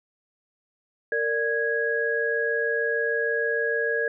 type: tone cluster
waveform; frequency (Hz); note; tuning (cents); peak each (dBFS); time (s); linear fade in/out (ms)
sine; 460.5 / 587 / 1656; A#4 / D5 / G#6; -21 / -1 / -5; -26 / -31 / -25; 1.12-4.08; 2
effects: none